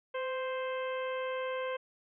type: harmonic tone with a mistuned harmonic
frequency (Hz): 523.3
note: C5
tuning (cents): 0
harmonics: 1 / 2 / 3 / 4 / 5 / 6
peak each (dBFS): -34 / -40 / -44 / -46 / -48 / -50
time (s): 0.14-1.77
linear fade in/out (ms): 10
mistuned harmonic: 1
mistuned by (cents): -28
effects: none